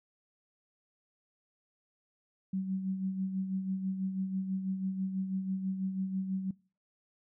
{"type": "tone with tremolo", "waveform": "sine", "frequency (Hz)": 190, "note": "F#3", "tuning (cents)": 46, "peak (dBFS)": -29, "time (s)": [2.53, 6.51], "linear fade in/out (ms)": 5, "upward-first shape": "sine", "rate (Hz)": 6.1, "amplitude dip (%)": 55, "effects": ["noise-tail reverb RT60 0.4 s tail -24 dB re dry"]}